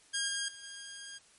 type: tone with level steps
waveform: 10% pulse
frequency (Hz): 1619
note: G#6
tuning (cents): -45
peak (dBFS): -22 / -24 / -38 / -35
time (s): 0.13-1.19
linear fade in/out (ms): 20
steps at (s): 0.28 / 0.48 / 0.63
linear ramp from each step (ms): 5
effects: white hiss -62 dBFS RMS until 1.38 s + MP3 48 kbps